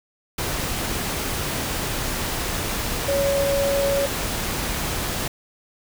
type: tone in noise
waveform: sine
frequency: 558 Hz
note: C#5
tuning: 11 cents sharp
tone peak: -19 dBFS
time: 3.08-4.06 s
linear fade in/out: 5 ms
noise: pink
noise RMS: -26 dBFS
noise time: 0.38-5.28 s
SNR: +4 dB
effects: none

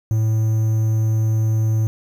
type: tone with quantisation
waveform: triangle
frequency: 110 Hz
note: A2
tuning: in tune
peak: -13 dBFS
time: 0.11-1.87 s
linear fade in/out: 0 ms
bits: 7
effects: none

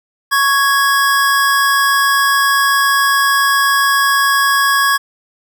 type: tone pair together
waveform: square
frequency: 1108.7 / 1661.2 Hz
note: C#6 / G#6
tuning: 0 / 0 cents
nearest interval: perfect fifth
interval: 700 cents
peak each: -14 dBFS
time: 0.31-4.98 s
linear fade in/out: 20 ms
effects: none

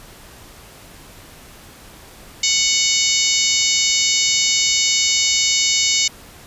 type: harmonic tone with a mistuned harmonic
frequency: 740 Hz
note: F#5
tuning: in tune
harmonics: 3 / 4 / 5 / 6 / 7 / 8 / 9 / 10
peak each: -23 / -23 / -23 / -23 / -23 / -23 / -23 / -23 dBFS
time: 2.43-6.08 s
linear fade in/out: 5 ms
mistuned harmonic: 10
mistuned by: -16 cents
effects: pink hiss -42 dBFS RMS until 6.46 s + resampled to 32000 Hz

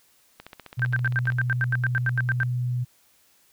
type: click train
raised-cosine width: 0.3 ms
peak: -24 dBFS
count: 15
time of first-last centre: 0.4-1.321 s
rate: 15.2 Hz
type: tone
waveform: sine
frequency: 123.5 Hz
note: B2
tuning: in tune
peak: -23 dBFS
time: 0.77-2.85 s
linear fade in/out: 20 ms
type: tone bursts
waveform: sine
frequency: 1568 Hz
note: G6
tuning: in tune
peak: -21 dBFS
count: 15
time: 0.82-2.432 s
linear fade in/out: 0 ms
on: 30 ms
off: 83 ms
effects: white hiss -61 dBFS RMS until 3.52 s

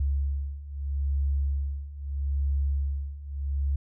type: beating tone pair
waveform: sine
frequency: 69.3 / 70.08 Hz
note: C#2 / C#2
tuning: 0 / +19 cents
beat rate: 0.78 Hz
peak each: -30 / -27 dBFS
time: 0-3.76 s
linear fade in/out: 5 ms
effects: none

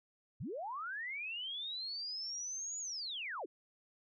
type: linear two-way sweep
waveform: sine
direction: up then down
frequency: 80.4 to 6910 to 270.6 Hz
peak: -39 dBFS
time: 0.4-3.46 s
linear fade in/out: 10 ms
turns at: 2.79 s
effects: none

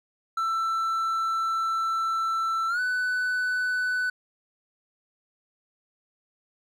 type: tone with pitch glide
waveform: triangle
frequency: 1333 to 1496.2 Hz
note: E6 to F#6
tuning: +19 to +19 cents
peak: -22 dBFS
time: 0.37-4.1 s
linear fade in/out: 5 ms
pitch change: +200 cents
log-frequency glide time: 2.68-2.8 s
effects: none

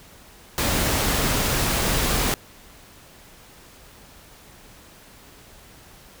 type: noise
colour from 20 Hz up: pink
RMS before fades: -22 dBFS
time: 0.58-2.34 s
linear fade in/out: 0 ms
effects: pink hiss -48 dBFS RMS until 6.2 s

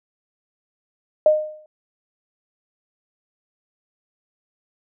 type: tone with exponential decay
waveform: sine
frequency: 614 Hz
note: D#5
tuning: 23 cents flat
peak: -8 dBFS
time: 1.26-1.66 s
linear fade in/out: 2 ms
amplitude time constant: 85 ms
effects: none

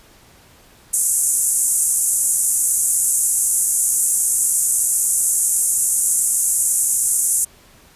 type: band-pass noise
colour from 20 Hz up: white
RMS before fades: -18 dBFS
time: 0.93-7.45 s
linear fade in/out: 10 ms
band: 7100 to 11000 Hz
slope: 48 dB/octave
effects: pink hiss -49 dBFS RMS until 7.95 s + resampled to 32000 Hz

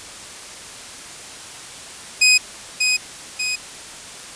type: tone with echo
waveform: 20% pulse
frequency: 2508 Hz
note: D#7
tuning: 13 cents sharp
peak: -6 dBFS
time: 2.21-2.38 s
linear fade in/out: 10 ms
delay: 590 ms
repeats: 2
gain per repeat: -5 dB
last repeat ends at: 3.56 s
effects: white hiss -36 dBFS RMS until 4.35 s + resampled to 22050 Hz

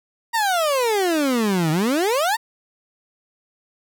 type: exponential two-way sweep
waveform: 30% pulse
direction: down then up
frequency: 949 to 151.4 to 949 Hz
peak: -15 dBFS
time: 0.33-2.37 s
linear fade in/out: 20 ms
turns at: 1.71 s
effects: none

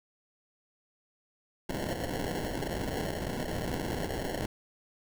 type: noise with sample-and-hold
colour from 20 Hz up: violet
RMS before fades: -34 dBFS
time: 1.69-4.46 s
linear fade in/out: 5 ms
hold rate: 1225 Hz
effects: none

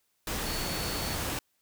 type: tone in noise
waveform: sine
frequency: 4435 Hz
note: C#8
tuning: in tune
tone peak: -39 dBFS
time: 0.46-1.15 s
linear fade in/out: 2 ms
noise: pink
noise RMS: -33 dBFS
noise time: 0.27-1.39 s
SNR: -9 dB
effects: white hiss -74 dBFS RMS until 1.61 s

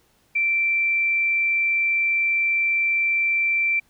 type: tone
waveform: sine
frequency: 2345 Hz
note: D7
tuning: 3 cents flat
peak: -18 dBFS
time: 0.35-3.8 s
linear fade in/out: 10 ms
effects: pink hiss -62 dBFS RMS until 3.89 s

